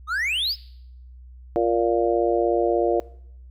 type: exponential sweep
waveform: triangle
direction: up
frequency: 1204 to 5320 Hz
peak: -20 dBFS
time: 0.07-0.56 s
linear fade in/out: 50 ms
type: harmonic tone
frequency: 116.54 Hz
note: A#2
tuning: in tune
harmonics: 3 / 4 / 5 / 6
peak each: -22 / -23 / -24 / -25 dBFS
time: 1.56-3 s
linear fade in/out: 0 ms
effects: noise-tail reverb RT60 0.7 s tail -21 dB re dry + added 62 Hz sine -41 dBFS peak until 3.5 s